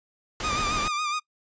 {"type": "noise", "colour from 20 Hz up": "pink", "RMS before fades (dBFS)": -31, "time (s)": [0.4, 0.88], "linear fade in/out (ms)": 2}
{"type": "tone with vibrato", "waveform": "sawtooth", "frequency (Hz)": 1210, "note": "D#6", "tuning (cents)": -49, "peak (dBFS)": -22, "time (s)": [0.43, 1.2], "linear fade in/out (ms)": 20, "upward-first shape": "sine", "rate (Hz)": 7.2, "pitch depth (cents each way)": 52}
{"effects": ["noise-tail reverb RT60 0.1 s tail -23 dB re dry", "resampled to 16000 Hz"]}